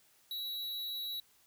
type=tone with amplitude modulation; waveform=square; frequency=3902 Hz; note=B7; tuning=22 cents flat; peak=-36 dBFS; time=0.31-1.2 s; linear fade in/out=2 ms; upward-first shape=sine; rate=262 Hz; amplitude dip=35%; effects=white hiss -67 dBFS RMS until 1.46 s